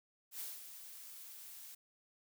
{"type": "noise with ADSR envelope", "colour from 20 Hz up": "blue", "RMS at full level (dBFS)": -43, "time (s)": [0.31, 1.75], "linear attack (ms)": 87, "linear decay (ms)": 200, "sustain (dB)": -9, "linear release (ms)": 7, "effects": []}